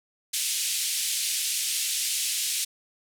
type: band-pass noise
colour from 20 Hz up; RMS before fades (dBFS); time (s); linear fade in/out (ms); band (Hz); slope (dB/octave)
white; -28; 0.33-2.65; 10; 2500 to 11000; 24
effects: none